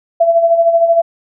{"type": "tone with tremolo", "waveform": "sine", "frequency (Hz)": 671, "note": "E5", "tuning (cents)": 31, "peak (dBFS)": -5, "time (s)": [0.2, 1.02], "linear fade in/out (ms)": 10, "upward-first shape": "sine", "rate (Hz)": 13, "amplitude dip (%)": 60, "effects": []}